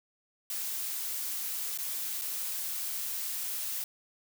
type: noise with dropouts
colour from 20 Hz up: blue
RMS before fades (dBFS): -35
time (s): 0.5-3.84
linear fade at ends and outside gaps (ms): 2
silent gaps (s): 1.776-1.786 / 2.214-2.218
effects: none

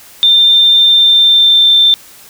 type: tone with pitch glide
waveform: sine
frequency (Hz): 3592 to 3567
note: A7 to A7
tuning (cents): +35 to +23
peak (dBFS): -4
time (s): 0.23-1.94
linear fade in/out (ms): 0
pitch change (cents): -12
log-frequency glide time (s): 0.87-1.7
effects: white hiss -38 dBFS RMS until 2.29 s

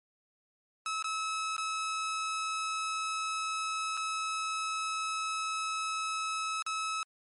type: tone with dropouts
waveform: sawtooth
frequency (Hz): 1294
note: E6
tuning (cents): -32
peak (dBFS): -28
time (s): 0.86-7.03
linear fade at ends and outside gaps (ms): 1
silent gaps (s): 1.025-1.043 / 1.566-1.58 / 3.97-3.974 / 6.623-6.664
effects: MP3 48 kbps

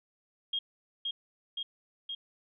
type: tone with echo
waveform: sine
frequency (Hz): 3246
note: G#7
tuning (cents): -40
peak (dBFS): -29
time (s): 0.53-0.59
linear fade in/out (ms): 5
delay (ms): 520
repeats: 3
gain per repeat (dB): -2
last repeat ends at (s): 2.15
effects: none

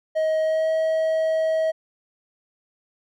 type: tone with pitch glide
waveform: triangle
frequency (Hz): 631 to 639.1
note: D#5 to D#5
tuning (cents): +24 to +46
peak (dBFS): -17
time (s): 0.15-1.72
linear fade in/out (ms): 20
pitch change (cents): +22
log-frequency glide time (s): 0.42-0.7
effects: none

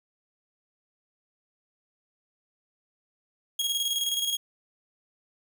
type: tone with tremolo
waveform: sawtooth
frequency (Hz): 3286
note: G#7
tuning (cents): -19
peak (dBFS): -21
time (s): 3.59-4.37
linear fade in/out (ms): 5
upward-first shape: square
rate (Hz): 19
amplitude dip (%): 45
effects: none

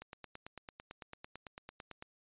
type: click train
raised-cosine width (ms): 0.3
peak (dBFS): -30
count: 19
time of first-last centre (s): 0.02-2.024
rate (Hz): 8.98
effects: resampled to 8000 Hz

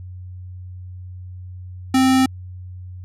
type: tone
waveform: square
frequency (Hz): 261.6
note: C4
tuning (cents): 0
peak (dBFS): -13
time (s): 1.94-2.26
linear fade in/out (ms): 5
effects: added 91 Hz sine -32 dBFS peak until 3.04 s + low-pass 12000 Hz 12 dB/octave

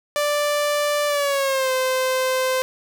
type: tone with pitch glide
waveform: sawtooth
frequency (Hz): 587.3 to 517.2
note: D5 to C5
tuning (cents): 0 to -20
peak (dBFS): -15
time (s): 0.16-2.62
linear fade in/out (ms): 0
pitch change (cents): -220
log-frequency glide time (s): 1.07-1.72
effects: none

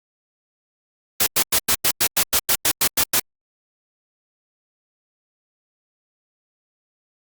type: noise bursts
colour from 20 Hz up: white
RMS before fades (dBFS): -17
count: 13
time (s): 1.2-3.198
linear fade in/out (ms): 5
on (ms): 66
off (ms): 95
effects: Opus 48 kbps

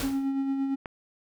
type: noise with exponential decay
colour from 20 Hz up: pink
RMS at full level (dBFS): -30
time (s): 0-0.32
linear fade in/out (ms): 1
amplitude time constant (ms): 68
type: tone with tremolo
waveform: triangle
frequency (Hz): 271.9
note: C#4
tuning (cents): -33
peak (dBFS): -22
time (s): 0.02-0.76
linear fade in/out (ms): 20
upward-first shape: sine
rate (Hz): 8.7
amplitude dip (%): 35
type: click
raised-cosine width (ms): 0.5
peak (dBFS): -20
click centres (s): 0.858
effects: none

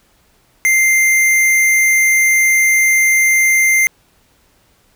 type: tone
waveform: square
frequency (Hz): 2093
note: C7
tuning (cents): 0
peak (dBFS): -10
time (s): 0.65-3.87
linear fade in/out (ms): 0
effects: pink hiss -55 dBFS RMS until 4.95 s

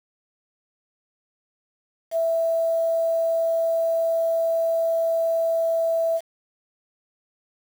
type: tone with quantisation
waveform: sine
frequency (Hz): 659.3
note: E5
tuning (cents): 0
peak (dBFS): -19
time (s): 2.11-6.21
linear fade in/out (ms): 50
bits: 7
effects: none

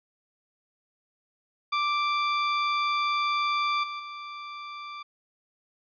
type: tone with level steps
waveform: sawtooth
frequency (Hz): 1174.7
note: D6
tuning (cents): 0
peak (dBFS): -20 / -29 / -33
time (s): 1.72-5.03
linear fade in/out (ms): 10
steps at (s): 3.83 / 3.99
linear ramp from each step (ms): 10
effects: resampled to 11025 Hz

